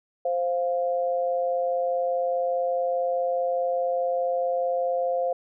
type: tone pair together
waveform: sine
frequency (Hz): 523.3 / 698.5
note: C5 / F5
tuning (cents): 0 / 0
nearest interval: perfect fourth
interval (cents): 500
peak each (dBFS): -24 / -27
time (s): 0.25-5.33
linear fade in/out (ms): 5
effects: none